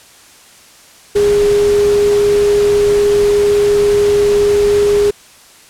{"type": "tone in noise", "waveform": "sine", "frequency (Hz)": 410, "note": "G#4", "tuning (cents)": -22, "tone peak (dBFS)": -8, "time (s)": [1.15, 5.11], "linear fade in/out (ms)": 10, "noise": "pink", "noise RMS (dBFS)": -24, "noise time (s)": [1.15, 5.11], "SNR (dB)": 13, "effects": ["white hiss -42 dBFS RMS until 5.69 s", "low-pass 10000 Hz 12 dB/octave"]}